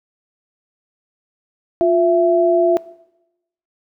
sine tone pair together, 352.9 / 666.2 Hz, F4 / E5, +18 / +18 cents, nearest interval major seventh, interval 1100 cents, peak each -14 dBFS, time 1.81-2.77 s, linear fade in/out 0 ms, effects noise-tail reverb RT60 0.9 s tail -20 dB re dry

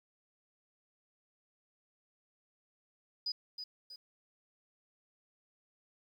sine tone with echo, 4958 Hz, D#8, 7 cents flat, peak -33 dBFS, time 3.26-3.32 s, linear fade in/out 5 ms, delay 320 ms, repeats 2, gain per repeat -7 dB, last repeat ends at 3.96 s, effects 11-bit

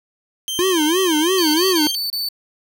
sawtooth tone with pitch glide, 3136 to 3172 Hz, G7 to G7, 0 to +20 cents, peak -19 dBFS, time 0.48-1.95 s, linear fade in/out 0 ms, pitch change +20 cents, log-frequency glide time 1.63-1.82 s
square tone with vibrato, 339.1 Hz, E4, 49 cents sharp, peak -16 dBFS, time 0.59-1.87 s, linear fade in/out 0 ms, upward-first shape sine, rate 3 Hz, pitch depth 210 cents each way
45% pulse tone bursts, 4514 Hz, C#8, 31 cents sharp, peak -20 dBFS, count 5, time 1.38-2.288 s, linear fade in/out 2 ms, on 160 ms, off 27 ms
effects none

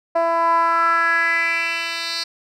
10% pulse tone with band-pass filter sweep, 333.8 Hz, E4, 22 cents sharp, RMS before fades -19 dBFS, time 0.15-2.24 s, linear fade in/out 10 ms, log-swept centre 720 to 4300 Hz, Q 4.3, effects none

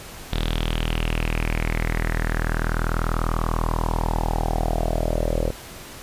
sawtooth tone with low-pass filter sweep, 40.23 Hz, E1, 41 cents flat, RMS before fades -23 dBFS, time 0.32-5.51 s, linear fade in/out 10 ms, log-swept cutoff 3700 to 530 Hz, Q 5.6, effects pink hiss -39 dBFS RMS until 6.02 s + resampled to 32000 Hz

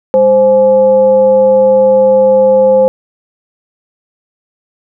sine tone with frequency modulation, 523.3 Hz, C5, in tune, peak -4 dBFS, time 0.14-2.88 s, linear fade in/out 0 ms, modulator 322 Hz, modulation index 0.39, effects none

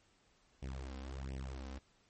sawtooth tone with flanger, 66.4 Hz, C2, 26 cents sharp, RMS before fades -44 dBFS, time 0.62-1.79 s, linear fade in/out 10 ms, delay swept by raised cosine 0.35 to 3.95 ms, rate 1.4 Hz, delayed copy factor +0.95, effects pink hiss -71 dBFS RMS until 2.09 s + MP3 32 kbps

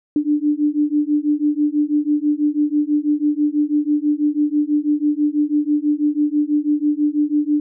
sine beating tone pair, 293.7 / 299.8 Hz, D4 / D4, 0 / +36 cents, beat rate 6.1 Hz, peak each -18 dBFS, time 0.16-7.6 s, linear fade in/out 2 ms, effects none

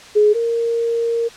sine tone pair in turn, 420 / 464.3 Hz, G#4 / A#4, +19 / -7 cents, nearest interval major second, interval 174 cents, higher second, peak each -9 / -16 dBFS, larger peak first, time 0.15-0.34 / 0.34-1.29 s, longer second, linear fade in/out 20 ms, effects white hiss -40 dBFS RMS until 1.36 s + low-pass 6000 Hz 12 dB/octave

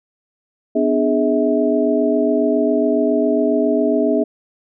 sine tone cluster, 250.4 / 297.7 / 417 / 644 Hz, B3 / D4 / G#4 / E5, +24 / +24 / +7 / -41 cents, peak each -19 dBFS, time 0.75-4.24 s, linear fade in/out 10 ms, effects none

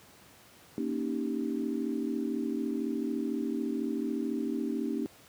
sine chord, Eb dominant seventh, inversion second, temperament equal, 233.1 / 277.2 / 311.1 / 392 Hz, Bb3 / Db4 / Eb4 / G4, 0 / 0 / 0 / 0 cents, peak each -34 / -34 / -35 / -38 dBFS, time 0.78-5.06 s, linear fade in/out 0 ms, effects pink hiss -56 dBFS RMS until 5.28 s + high-pass 100 Hz 12 dB/octave

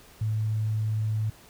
sine tone, 108.6 Hz, A2, 22 cents flat, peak -24 dBFS, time 0.21-1.3 s, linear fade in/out 5 ms, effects pink hiss -53 dBFS RMS until 1.49 s

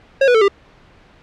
square tone with pitch steps, 544 / 490.3 / 441.9 / 398.2 Hz, C#5 / B4 / A4 / G4, -33 / -13 / +7 / +27 cents, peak -10 dBFS, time 0.21-0.482 s, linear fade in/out 5 ms, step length 68 ms, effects pink hiss -48 dBFS RMS until 1.22 s + low-pass 3000 Hz 12 dB/octave

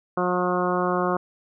harmonic tone, 179.9 Hz, F#3, 48 cents flat, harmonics 1 / 2 / 3 / 4 / 5 / 6 / 7 / 8, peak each -28 / -26 / -28 / -29 / -34 / -28 / -30 / -35 dBFS, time 0.17-1.17 s, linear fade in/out 5 ms, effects none

